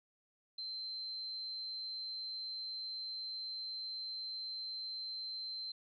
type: tone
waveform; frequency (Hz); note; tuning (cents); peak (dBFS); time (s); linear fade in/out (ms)
sine; 4106; C8; -33; -40; 0.58-5.72; 5
effects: none